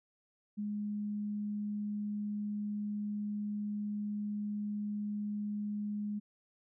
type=tone; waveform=sine; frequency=207.8 Hz; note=G#3; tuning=1 cent sharp; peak=-34 dBFS; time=0.57-6.2 s; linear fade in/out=20 ms; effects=none